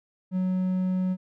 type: tone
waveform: triangle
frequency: 185 Hz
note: F#3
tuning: in tune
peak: -21 dBFS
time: 0.31-1.17 s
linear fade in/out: 50 ms
effects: none